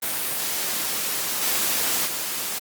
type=noise with level steps; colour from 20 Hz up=white; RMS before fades=-26 / -23 / -28 dBFS; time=0.02-2.59 s; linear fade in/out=10 ms; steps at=1.42 / 2.06 s; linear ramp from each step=2 ms; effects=high-pass 150 Hz 12 dB/octave + Opus 32 kbps